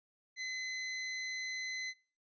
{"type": "tone", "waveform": "sawtooth", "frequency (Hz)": 2036, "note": "C7", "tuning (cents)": -48, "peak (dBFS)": -34, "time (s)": [0.36, 1.94], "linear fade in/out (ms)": 50, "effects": ["noise-tail reverb RT60 0.4 s tail -23 dB re dry", "resampled to 16000 Hz"]}